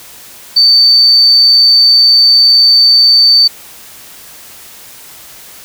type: tone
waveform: sine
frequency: 4561 Hz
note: C#8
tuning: 49 cents sharp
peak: -3 dBFS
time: 0.56-3.48 s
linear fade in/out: 10 ms
effects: white hiss -34 dBFS RMS until 5.64 s